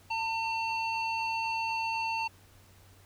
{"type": "tone with low-pass filter", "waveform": "square", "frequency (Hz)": 902, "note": "A5", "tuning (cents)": 43, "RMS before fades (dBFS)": -32, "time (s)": [0.1, 2.28], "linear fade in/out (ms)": 10, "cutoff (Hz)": 3500, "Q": 7.9, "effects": ["added 95 Hz sine -58 dBFS peak until 3.05 s", "pink hiss -60 dBFS RMS until 3.05 s"]}